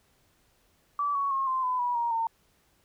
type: tone with pitch steps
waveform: sine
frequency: 1155 / 1116.3 / 1078.9 / 1042.7 / 1007.8 / 974 / 941.4 / 909.9 Hz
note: D6 / C#6 / C#6 / C6 / B5 / B5 / A#5 / A#5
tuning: -29 / +12 / -47 / -6 / +35 / -24 / +17 / -42 cents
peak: -25 dBFS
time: 0.99-2.27 s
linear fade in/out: 2 ms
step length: 160 ms
effects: pink hiss -67 dBFS RMS until 2.84 s